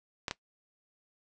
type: clicks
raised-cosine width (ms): 0.2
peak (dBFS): -15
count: 2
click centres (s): 0.282 / 0.311
effects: noise-tail reverb RT60 0.1 s tail -18 dB re dry + resampled to 22050 Hz